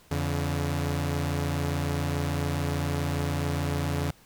sawtooth tone pair together, 84.8 / 142.62 Hz, E2 / C#3, +50 / +50 cents, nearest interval major sixth, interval 900 cents, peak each -25 dBFS, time 0.11-4.11 s, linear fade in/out 5 ms, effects pink hiss -57 dBFS RMS until 4.25 s

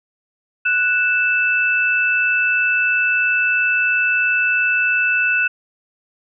sine tone pair together, 1480 / 2637 Hz, F#6 / E7, 0 / 0 cents, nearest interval minor seventh, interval 1000 cents, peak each -17 dBFS, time 0.65-5.48 s, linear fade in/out 10 ms, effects none

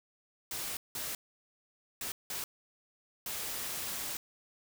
white noise bursts at uneven times, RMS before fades -38 dBFS, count 5, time 0.51-0.77 / 0.95-1.15 / 2.01-2.12 / 2.3-2.44 / 3.26-4.17 s, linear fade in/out 2 ms, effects none

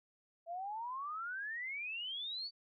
sine exponential sweep, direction up, 659.3 to 4599 Hz, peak -39 dBFS, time 0.46-2.51 s, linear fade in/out 50 ms, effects none

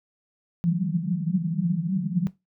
white band-pass noise, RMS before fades -25 dBFS, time 0.64-2.27 s, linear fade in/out 0 ms, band 160 to 190 Hz, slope 96 dB/octave, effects noise-tail reverb RT60 0.2 s tail -17 dB re dry

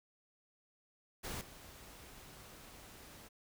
pink noise with level steps, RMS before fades -43 / -55 dBFS, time 1.23-3.29 s, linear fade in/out 20 ms, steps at 1.41 s, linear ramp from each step 2 ms, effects none

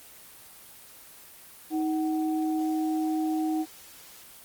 sine tone pair together, 315.3 / 750 Hz, D#4 / F#5, +23 / +23 cents, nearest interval octave + minor third, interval 1500 cents, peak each -25 / -34 dBFS, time 1.7-3.66 s, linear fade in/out 50 ms, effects white hiss -49 dBFS RMS until 4.44 s + Opus 24 kbps

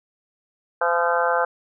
harmonic tone with a mistuned harmonic, 171.1 Hz, F3, 35 cents flat, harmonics 3 / 4 / 5 / 6 / 7 / 8 / 9, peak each -23 / -25 / -25 / -28 / -28 / -27 / -26 dBFS, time 0.81-1.45 s, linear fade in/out 5 ms, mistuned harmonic 7, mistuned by +42 cents, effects none

